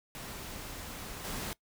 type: noise with level steps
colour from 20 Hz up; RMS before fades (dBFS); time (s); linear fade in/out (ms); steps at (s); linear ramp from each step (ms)
pink; -43 / -38; 0.15-1.53; 0; 1.23; 20
effects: noise-tail reverb RT60 0.1 s tail -21 dB re dry